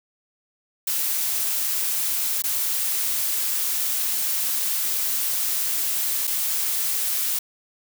blue noise with dropouts, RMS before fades -24 dBFS, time 0.87-7.39 s, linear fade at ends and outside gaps 5 ms, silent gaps 2.422-2.438 / 6.271-6.275 s, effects none

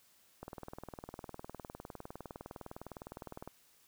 click train, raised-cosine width 1 ms, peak -30 dBFS, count 61, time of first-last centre 0.43-3.476 s, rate 19.7 Hz, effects white hiss -67 dBFS RMS until 3.87 s

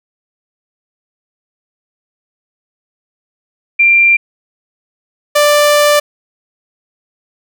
sine / sawtooth tone pair in turn, 2374 / 589.2 Hz, D7 / D5, +18 / +6 cents, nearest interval 2 octaves, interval 2412 cents, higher first, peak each -5 / -3 dBFS, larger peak second, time 3.79-4.17 / 5.35-6 s, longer second, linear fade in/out 10 ms, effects none

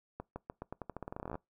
accelerating click train, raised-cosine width 1 ms, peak -26 dBFS, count 21, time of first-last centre 0.2-1.355 s, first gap 160 ms, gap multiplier 0.87, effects noise-tail reverb RT60 0.2 s tail -24 dB re dry

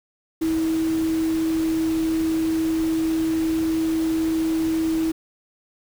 sine tone in noise, 322.3 Hz, E4, 39 cents flat, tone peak -19 dBFS, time 0.41-5.12 s, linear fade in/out 10 ms, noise pink, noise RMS -36 dBFS, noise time 0.41-5.12 s, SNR +14 dB, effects none

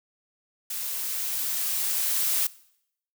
blue noise with level ramp, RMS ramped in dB -32 to -24 dBFS, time 0.7-2.47 s, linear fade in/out 5 ms, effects noise-tail reverb RT60 0.7 s tail -20 dB re dry

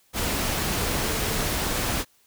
sine tone in noise, 436.7 Hz, A4, 13 cents flat, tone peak -36 dBFS, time 1-1.45 s, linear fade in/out 50 ms, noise pink, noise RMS -26 dBFS, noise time 0.13-2.05 s, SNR -13 dB, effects white hiss -62 dBFS RMS until 2.26 s

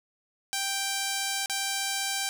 5% pulse tone with dropouts, 785 Hz, G5, 2 cents sharp, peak -16 dBFS, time 0.53-2.29 s, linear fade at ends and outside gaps 0 ms, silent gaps 1.459-1.497 s, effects none

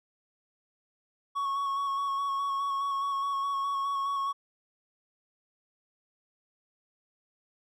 triangle tone with vibrato, 1108.7 Hz, C#6, in tune, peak -26 dBFS, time 1.35-4.33 s, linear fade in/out 20 ms, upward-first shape square, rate 4.8 Hz, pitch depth 17 cents each way, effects none

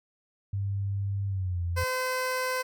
sine tone with pitch glide, 99.2 to 86.36 Hz, G2 to F2, +21 to -19 cents, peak -27 dBFS, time 0.53-1.84 s, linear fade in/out 5 ms, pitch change -240 cents, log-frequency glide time 1.27-1.63 s
15% pulse tone, 512 Hz, C5, 38 cents flat, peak -21 dBFS, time 1.76-2.63 s, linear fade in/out 20 ms
effects none

